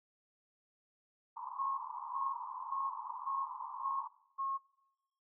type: band-pass noise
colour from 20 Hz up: pink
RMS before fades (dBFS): -44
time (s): 1.36-4.08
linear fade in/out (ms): 10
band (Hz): 900 to 1100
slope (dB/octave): 96
type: tone bursts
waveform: sine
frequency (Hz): 1085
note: C#6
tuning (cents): -37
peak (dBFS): -34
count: 6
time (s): 1.58-4.58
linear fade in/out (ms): 20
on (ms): 200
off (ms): 360
effects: noise-tail reverb RT60 0.9 s tail -19 dB re dry